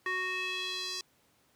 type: tone with band-pass filter sweep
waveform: square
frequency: 370 Hz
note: F#4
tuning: in tune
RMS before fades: -35 dBFS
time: 0.06-1.01 s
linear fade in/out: 2 ms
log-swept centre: 1700 to 5200 Hz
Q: 2.9
effects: pink hiss -68 dBFS RMS until 1.55 s + high-pass 100 Hz 12 dB/octave